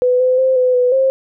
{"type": "tone with pitch steps", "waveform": "sine", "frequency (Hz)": [499, 509, 522, 505, 496.5, 531], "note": ["B4", "C5", "C5", "B4", "B4", "C5"], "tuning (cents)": [18, -48, -4, 39, 9, 25], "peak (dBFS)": -10, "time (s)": [0.02, 1.1], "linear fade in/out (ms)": 0, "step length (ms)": 180, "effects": []}